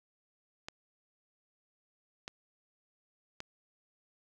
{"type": "clicks", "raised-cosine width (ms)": 0.2, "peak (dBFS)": -23, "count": 3, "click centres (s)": [0.685, 2.279, 3.404], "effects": []}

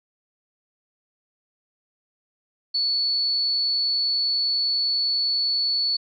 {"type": "tone", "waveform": "sine", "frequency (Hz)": 4435, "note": "C#8", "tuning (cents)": 0, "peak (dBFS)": -20, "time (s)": [2.74, 5.97], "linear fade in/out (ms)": 10, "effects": []}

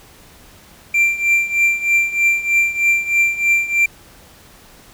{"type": "tone with tremolo", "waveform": "triangle", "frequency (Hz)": 2362, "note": "D7", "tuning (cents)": 9, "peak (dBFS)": -8, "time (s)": [0.94, 3.86], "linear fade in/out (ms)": 5, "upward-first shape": "triangle", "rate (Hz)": 3.2, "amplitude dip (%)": 85, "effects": ["pink hiss -45 dBFS RMS until 4.93 s"]}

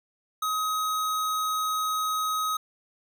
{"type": "tone", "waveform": "square", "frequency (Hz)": 1265, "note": "D#6", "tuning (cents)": 28, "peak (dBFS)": -26, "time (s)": [0.42, 2.57], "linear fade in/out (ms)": 5, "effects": []}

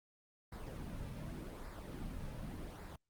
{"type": "noise with flanger", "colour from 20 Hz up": "brown", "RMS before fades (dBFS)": -45, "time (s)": [0.52, 2.96], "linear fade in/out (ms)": 5, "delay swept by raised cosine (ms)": [0.31, 2.81], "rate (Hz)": 0.86, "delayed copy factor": -0.5, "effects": ["Opus 32 kbps"]}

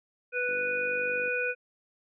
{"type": "harmonic tone", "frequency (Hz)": 493.9, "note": "B4", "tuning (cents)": 0, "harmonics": [1, 3, 5], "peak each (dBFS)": [-31, -31, -31], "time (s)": [0.32, 1.55], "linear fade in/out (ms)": 50}
{"type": "click train", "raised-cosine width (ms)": 3, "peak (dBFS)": -29, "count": 40, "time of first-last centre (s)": [0.49, 1.278], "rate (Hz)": 49.5}
{"effects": ["high-pass 300 Hz 12 dB/octave"]}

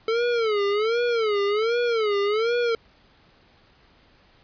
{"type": "tone with vibrato", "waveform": "square", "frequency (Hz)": 440, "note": "A4", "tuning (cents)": 0, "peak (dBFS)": -21, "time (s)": [0.08, 2.75], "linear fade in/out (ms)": 2, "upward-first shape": "sine", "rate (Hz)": 1.3, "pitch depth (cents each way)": 160, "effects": ["pink hiss -57 dBFS RMS until 4.43 s", "resampled to 11025 Hz"]}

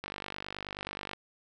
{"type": "click train", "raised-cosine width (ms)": 0.3, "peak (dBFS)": -21, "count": 55, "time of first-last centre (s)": [0.04, 1.133], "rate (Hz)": 49.4, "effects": []}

